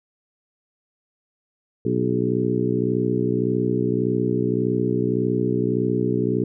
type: harmonic tone with a mistuned harmonic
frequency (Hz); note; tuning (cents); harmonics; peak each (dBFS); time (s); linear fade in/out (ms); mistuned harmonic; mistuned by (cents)
61.74; B1; 0; 2 / 3 / 4 / 5 / 6 / 7; -26 / -26 / -26 / -26 / -26 / -26; 1.85-6.44; 5; 7; -33
effects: none